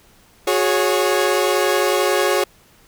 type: chord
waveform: sawtooth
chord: F# suspended second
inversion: none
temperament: equal with one note detuned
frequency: 364.3 / 415.3 / 554.4 Hz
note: F#4 / G#4 / C#5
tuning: -27 / 0 / 0 cents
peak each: -16 dBFS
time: 0.47-2.44 s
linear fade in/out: 5 ms
effects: pink hiss -52 dBFS RMS until 2.87 s